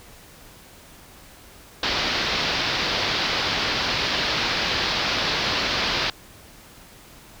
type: low-pass noise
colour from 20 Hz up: white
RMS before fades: -24 dBFS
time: 1.83-6.1 s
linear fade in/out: 2 ms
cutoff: 5000 Hz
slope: 48 dB/octave
effects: pink hiss -47 dBFS RMS until 7.4 s